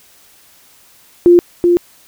sine tone with echo, 349.2 Hz, F4, in tune, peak -3 dBFS, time 1.26-1.39 s, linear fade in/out 0 ms, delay 380 ms, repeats 1, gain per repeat -4 dB, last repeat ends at 1.77 s, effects white hiss -47 dBFS RMS until 2.07 s

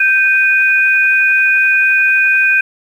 sine tone pair together, 1562.5 / 2474 Hz, G6 / D#7, -6 / -10 cents, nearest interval minor sixth, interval 796 cents, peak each -11 dBFS, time 0-2.61 s, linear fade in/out 5 ms, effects 7-bit

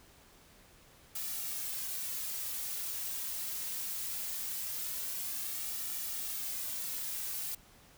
blue noise with flanger, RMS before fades -38 dBFS, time 1.15-7.55 s, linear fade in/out 5 ms, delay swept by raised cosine 1.9 to 3.5 ms, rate 0.21 Hz, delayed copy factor -0.5, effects pink hiss -60 dBFS RMS until 7.97 s

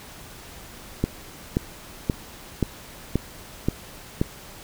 click train, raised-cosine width 3 ms, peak -7 dBFS, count 7, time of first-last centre 1.04-4.215 s, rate 1.89 Hz, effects pink hiss -43 dBFS RMS until 4.63 s

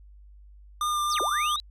square tone with vibrato, 1202 Hz, D6, 40 cents sharp, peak -25 dBFS, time 0.81-1.56 s, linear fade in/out 2 ms, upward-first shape sine, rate 3.5 Hz, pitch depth 17 cents each way
sine linear two-way sweep, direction down then up, 6430 to 318.1 to 4006 Hz, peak -29 dBFS, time 1.1-1.6 s, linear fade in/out 0 ms, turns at 1.21 s
effects added 50 Hz sine -47 dBFS peak until 1.7 s + resampled to 32000 Hz

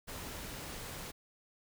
pink noise, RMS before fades -44 dBFS, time 0.07-1.12 s, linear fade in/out 20 ms, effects none

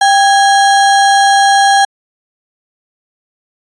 sine tone with sample-and-hold, 791 Hz, G5, 15 cents sharp, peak -5 dBFS, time 0.01-1.85 s, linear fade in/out 5 ms, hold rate 2450 Hz, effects resampled to 22050 Hz

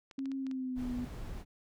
clicks, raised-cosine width 0.2 ms, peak -34 dBFS, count 6, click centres 0.112 / 0.191 / 0.257 / 0.317 / 0.467 / 0.513 s
sine tone with pitch glide, 270 to 246.2 Hz, C#4 to B3, -45 to -5 cents, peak -34 dBFS, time 0.18-1.05 s, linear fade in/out 5 ms, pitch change -160 cents, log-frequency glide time 0.36-0.93 s
brown noise, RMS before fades -42 dBFS, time 0.75-1.45 s, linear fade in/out 50 ms
effects none

